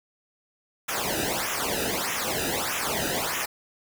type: noise with flanger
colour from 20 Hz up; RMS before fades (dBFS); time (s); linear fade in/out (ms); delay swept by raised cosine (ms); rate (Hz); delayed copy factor
pink; -28; 0.88-3.46; 10; 0.22 to 0.93; 1.6; -0.95
effects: none